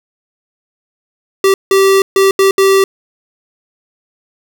square tone bursts at uneven times, 388.4 Hz, G4, 16 cents flat, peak -7 dBFS, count 5, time 1.44-1.54 / 1.71-2.02 / 2.16-2.31 / 2.39-2.51 / 2.58-2.84 s, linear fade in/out 2 ms, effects 8-bit

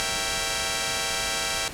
5% pulse chord, A# diminished seventh, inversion none, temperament equal, 466.2 / 554.4 / 659.3 / 784 Hz, A#4 / C#5 / E5 / G5, 0 / 0 / 0 / 0 cents, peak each -22 / -23 / -19 / -17 dBFS, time 0-1.68 s, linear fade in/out 0 ms, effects pink hiss -38 dBFS RMS until 1.73 s + low-pass 12000 Hz 12 dB/octave

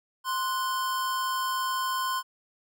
square tone pair together, 1043 / 1475 Hz, C6 / F#6, -6 / -6 cents, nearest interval tritone, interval 600 cents, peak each -28 / -36 dBFS, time 0.24-2.23 s, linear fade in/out 50 ms, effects none

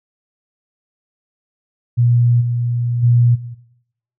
sine tone with level steps, 120.1 Hz, B2, 48 cents flat, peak -10 / -16 / -9 / -27 dBFS, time 1.97-3.55 s, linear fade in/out 20 ms, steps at 2.4 / 3.02 / 3.34 s, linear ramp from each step 20 ms, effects noise-tail reverb RT60 0.8 s tail -18 dB re dry

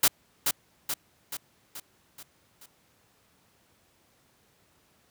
white noise with echo, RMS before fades -20 dBFS, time 0.03-0.08 s, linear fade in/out 5 ms, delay 430 ms, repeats 6, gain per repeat -5 dB, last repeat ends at 2.66 s, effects pink hiss -65 dBFS RMS until 5.1 s + high-pass 80 Hz 12 dB/octave

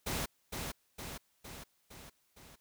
pink noise with echo, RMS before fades -36 dBFS, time 0.06-0.26 s, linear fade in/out 10 ms, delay 460 ms, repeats 5, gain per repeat -4 dB, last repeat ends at 2.56 s, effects white hiss -74 dBFS RMS until 2.6 s

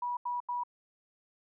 sine tone bursts, 973 Hz, B5, 26 cents flat, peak -31 dBFS, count 3, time 0.02-0.636 s, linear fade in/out 5 ms, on 150 ms, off 83 ms, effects none

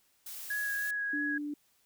blue noise, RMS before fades -43 dBFS, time 0.26-0.91 s, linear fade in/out 5 ms
sine tone with vibrato, 1664 Hz, G#6, 3 cents sharp, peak -31 dBFS, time 0.5-1.38 s, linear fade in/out 5 ms, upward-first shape sine, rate 3.1 Hz, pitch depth 14 cents each way
sine tone, 293.7 Hz, D4, in tune, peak -34 dBFS, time 1.13-1.54 s, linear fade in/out 5 ms
effects white hiss -70 dBFS RMS until 1.85 s

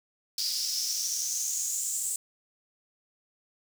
pink noise with high-pass filter sweep, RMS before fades -31 dBFS, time 0.38-2.16 s, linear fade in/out 2 ms, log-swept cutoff 4800 to 7900 Hz, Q 6.5, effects none

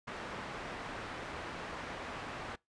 white low-pass noise, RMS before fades -43 dBFS, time 0.07-2.56 s, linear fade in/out 10 ms, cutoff 1600 Hz, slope 12 dB/octave, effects noise-tail reverb RT60 0.2 s tail -24 dB re dry + resampled to 22050 Hz

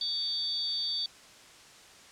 sine tone cluster, 3440 / 3683 / 4579 Hz, A7 / A#7 / D8, -40 / -22 / -45 cents, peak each -37 / -38 / -30 dBFS, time 0.01-1.06 s, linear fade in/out 2 ms, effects white hiss -53 dBFS RMS until 2.11 s + low-pass 7000 Hz 12 dB/octave

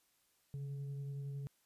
sine tone with frequency modulation, 138.59 Hz, C#3, in tune, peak -40 dBFS, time 0.54-1.47 s, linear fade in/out 0 ms, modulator 288 Hz, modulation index 0.24, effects white hiss -75 dBFS RMS until 1.65 s + resampled to 32000 Hz

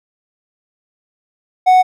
triangle tone, 740 Hz, F#5, in tune, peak -4 dBFS, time 1.66-1.83 s, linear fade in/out 20 ms, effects none

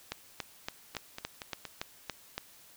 two click trains, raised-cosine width 0.2 ms, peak -17 / -22 dBFS, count 9 / 4, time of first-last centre 0.12-2.38 / 0.95-1.653 s, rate 3.54 / 4.27 Hz, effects white hiss -57 dBFS RMS until 2.76 s

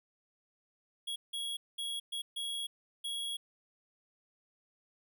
square tone bursts at uneven times, 3322 Hz, G#7, in tune, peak -36 dBFS, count 6, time 1.07-1.16 / 1.33-1.57 / 1.78-2 / 2.12-2.22 / 2.36-2.67 / 3.04-3.37 s, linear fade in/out 10 ms, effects none

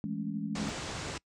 sine chord, A major seventh, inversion second, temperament equal, 164.81 / 207.7 / 220 / 277.2 Hz, E3 / G#3 / A3 / C#4, 0 / 0 / 0 / 0 cents, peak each -39 / -35 / -41 / -39 dBFS, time 0.04-0.69 s, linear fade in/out 0 ms
pink low-pass noise, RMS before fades -38 dBFS, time 0.55-1.18 s, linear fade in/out 5 ms, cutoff 8200 Hz, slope 48 dB/octave
effects noise-tail reverb RT60 0.1 s tail -24 dB re dry + high-pass 60 Hz 12 dB/octave

